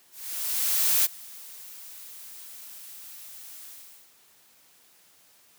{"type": "noise with ADSR envelope", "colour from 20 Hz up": "blue", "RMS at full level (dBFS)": -21, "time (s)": [0.11, 4.14], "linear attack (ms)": 940, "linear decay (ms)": 22, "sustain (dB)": -23, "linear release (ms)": 470, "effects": ["white hiss -59 dBFS RMS until 5.58 s", "high-pass 100 Hz 12 dB/octave"]}